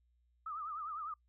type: tone with vibrato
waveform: sine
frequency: 1244.5 Hz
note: D#6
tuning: in tune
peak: -39 dBFS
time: 0.46-1.14 s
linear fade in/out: 5 ms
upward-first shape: triangle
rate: 9.9 Hz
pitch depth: 130 cents each way
effects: noise-tail reverb RT60 0.1 s tail -26 dB re dry + added 60 Hz sine -70 dBFS peak until 1.28 s